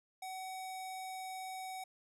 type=tone with low-pass filter; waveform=square; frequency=753 Hz; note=F#5; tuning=30 cents sharp; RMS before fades=-44 dBFS; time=0.22-1.84 s; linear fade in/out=5 ms; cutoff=11000 Hz; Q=1.7; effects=none